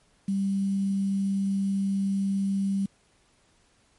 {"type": "tone with quantisation", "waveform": "sine", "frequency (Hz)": 196, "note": "G3", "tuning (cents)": 0, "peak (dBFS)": -23, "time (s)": [0.28, 2.86], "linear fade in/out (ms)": 5, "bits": 8, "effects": ["pink hiss -64 dBFS RMS until 3.98 s", "MP3 48 kbps"]}